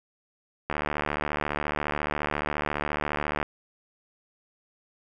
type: click train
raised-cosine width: 0.5 ms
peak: -12 dBFS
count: 204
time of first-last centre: 0.7-3.428 s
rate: 74.4 Hz
effects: none